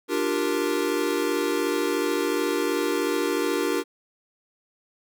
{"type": "chord", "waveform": "square", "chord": "G minor seventh", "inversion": "second", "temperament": "equal with one note detuned", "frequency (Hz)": [295.7, 349.2, 392, 466.2], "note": ["D4", "F4", "G4", "Bb4"], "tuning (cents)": [12, 0, 0, 0], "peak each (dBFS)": -29, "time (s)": [0.08, 3.84], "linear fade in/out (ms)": 50, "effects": []}